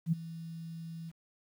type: tone with ADSR envelope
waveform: sine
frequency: 164.81 Hz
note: E3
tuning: in tune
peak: -23 dBFS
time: 0.06-1.12 s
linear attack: 63 ms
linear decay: 15 ms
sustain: -17 dB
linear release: 32 ms
effects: 10-bit